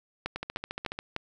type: two click trains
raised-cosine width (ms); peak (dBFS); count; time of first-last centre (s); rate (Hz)
0.3; -18 / -15; 10 / 4; 0.36-0.989 / 0.26-1.164; 14.3 / 3.32
effects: none